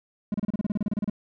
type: tone bursts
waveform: triangle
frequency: 207 Hz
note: G#3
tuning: 5 cents flat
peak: -21 dBFS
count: 15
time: 0.32-1.098 s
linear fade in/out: 2 ms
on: 22 ms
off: 32 ms
effects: none